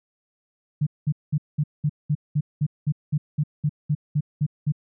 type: tone bursts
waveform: sine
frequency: 148.9 Hz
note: D3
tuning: 24 cents sharp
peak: -18 dBFS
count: 16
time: 0.81-4.722 s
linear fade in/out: 10 ms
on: 57 ms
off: 200 ms
effects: none